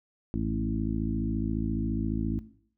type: harmonic tone with a mistuned harmonic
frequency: 54.5 Hz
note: A1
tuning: 16 cents flat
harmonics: 1 / 2 / 3 / 4 / 5 / 6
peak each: -33 / -34 / -37 / -32 / -34 / -36 dBFS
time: 0.34-2.39 s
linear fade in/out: 0 ms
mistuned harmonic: 2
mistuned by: -26 cents
effects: noise-tail reverb RT60 0.6 s tail -17 dB re dry